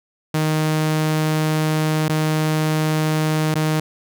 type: tone with dropouts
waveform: sawtooth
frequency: 155.56 Hz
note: D#3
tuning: in tune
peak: -13 dBFS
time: 0.34-3.8 s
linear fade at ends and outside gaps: 5 ms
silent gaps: 2.084-2.094 / 3.544-3.554 s
effects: none